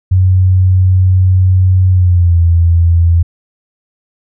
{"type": "tone with pitch glide", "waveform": "sine", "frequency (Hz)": [92.8, 84.61], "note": ["F#2", "E2"], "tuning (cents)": [6, 46], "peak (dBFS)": -5, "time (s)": [0.11, 3.23], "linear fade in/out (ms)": 10, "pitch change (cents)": -160, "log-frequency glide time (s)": [1.9, 2.39], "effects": []}